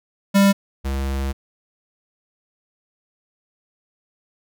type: tone pair in turn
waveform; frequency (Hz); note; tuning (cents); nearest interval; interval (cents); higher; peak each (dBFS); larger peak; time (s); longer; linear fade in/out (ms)
square; 198.1 / 67.73; G3 / C#2; +18 / -40; octave + perfect fifth; 1858; first; -12 / -22; first; 0.34-0.53 / 0.84-1.33; second; 20
effects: none